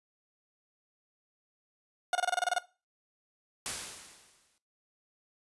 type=tone bursts; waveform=30% pulse; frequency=720 Hz; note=F#5; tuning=47 cents flat; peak=-23 dBFS; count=10; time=2.13-2.584 s; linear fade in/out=2 ms; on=22 ms; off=26 ms
type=noise with exponential decay; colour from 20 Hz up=white; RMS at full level=-33 dBFS; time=3.66-4.58 s; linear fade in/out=0 ms; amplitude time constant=200 ms
effects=noise-tail reverb RT60 0.3 s tail -18 dB re dry + resampled to 24000 Hz